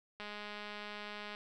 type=click train; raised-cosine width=0.3 ms; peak=-29 dBFS; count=240; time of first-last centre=0.2-1.349 s; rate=208 Hz; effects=none